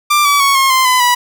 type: tone with pitch steps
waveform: sawtooth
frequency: 1184 / 1147 / 1111.1 / 1076.4 / 1042.7 / 1010.1 / 978.5 Hz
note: D6 / D6 / C#6 / C6 / C6 / B5 / B5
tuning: +14 / -41 / +4 / +49 / -6 / +39 / -16 cents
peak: -5 dBFS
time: 0.1-1.15 s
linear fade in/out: 10 ms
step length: 150 ms
effects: none